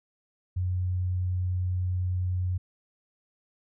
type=tone; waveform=sine; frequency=91 Hz; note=F#2; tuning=28 cents flat; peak=-25 dBFS; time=0.56-2.58 s; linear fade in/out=10 ms; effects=none